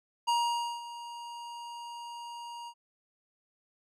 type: tone with ADSR envelope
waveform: square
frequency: 945 Hz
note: A#5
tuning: 23 cents sharp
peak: -25 dBFS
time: 0.27-2.74 s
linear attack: 18 ms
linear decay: 520 ms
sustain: -16 dB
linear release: 64 ms
effects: low-pass 8000 Hz 12 dB/octave